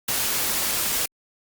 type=noise; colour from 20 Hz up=white; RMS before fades=-24 dBFS; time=0.08-1.06 s; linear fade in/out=5 ms; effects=Opus 48 kbps